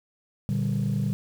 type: chord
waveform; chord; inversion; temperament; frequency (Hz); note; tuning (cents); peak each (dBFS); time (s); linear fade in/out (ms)
sine; G minor; first; just; 117.6 / 147 / 196; Bb2 / D3 / G3; +16 / +2 / 0; -26; 0.49-1.13; 0
effects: tanh soft clip ceiling -19 dBFS + 8-bit